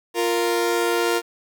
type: tone pair together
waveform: sawtooth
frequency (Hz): 348.8 / 464.9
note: F4 / A#4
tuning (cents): -2 / -5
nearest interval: perfect fourth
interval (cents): 497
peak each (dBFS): -18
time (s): 0.14-1.22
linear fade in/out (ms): 50
effects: 8-bit